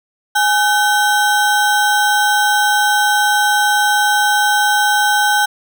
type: ring-modulated tone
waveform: square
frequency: 1174.7 Hz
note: D6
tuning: in tune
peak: -9 dBFS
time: 0.35-5.46 s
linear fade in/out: 10 ms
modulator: 345 Hz
effects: none